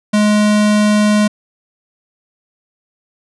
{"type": "tone", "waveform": "square", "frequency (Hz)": 210, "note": "G#3", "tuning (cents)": 19, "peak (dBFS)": -10, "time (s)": [0.13, 1.28], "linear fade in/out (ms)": 10, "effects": ["resampled to 24000 Hz"]}